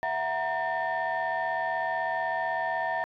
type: tone cluster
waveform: sine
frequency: 663 / 739 / 938 / 1803 Hz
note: E5 / F#5 / A#5 / A6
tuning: +10 / -2 / +11 / +42 cents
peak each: -31 dBFS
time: 0.03-3.04 s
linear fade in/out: 0 ms
effects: tanh soft clip ceiling -21 dBFS